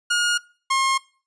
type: tone pair in turn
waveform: sawtooth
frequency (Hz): 1431 / 1072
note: F6 / C6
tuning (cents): +42 / +42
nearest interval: perfect fourth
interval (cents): 500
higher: first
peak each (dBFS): -14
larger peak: neither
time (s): 0.1-0.38 / 0.7-0.98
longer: neither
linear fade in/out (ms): 10
effects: noise-tail reverb RT60 0.4 s tail -22 dB re dry + resampled to 22050 Hz